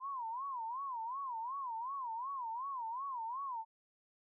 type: tone with vibrato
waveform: sine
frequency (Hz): 1000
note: B5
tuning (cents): +21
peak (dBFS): -38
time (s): 0-3.65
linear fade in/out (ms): 50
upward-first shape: sine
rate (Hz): 2.7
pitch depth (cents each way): 200
effects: none